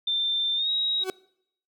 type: tone with pitch glide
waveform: sine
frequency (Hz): 3575 to 3810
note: A7 to A#7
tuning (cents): +27 to +37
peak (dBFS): -23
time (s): 0.07-1.04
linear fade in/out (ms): 5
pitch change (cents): +110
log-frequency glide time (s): 0.55-0.7
type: tone with exponential growth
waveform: 40% pulse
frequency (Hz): 376.1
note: F#4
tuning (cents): +28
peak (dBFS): -22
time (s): 0.97-1.1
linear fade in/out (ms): 1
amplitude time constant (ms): 27
effects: noise-tail reverb RT60 0.7 s tail -23 dB re dry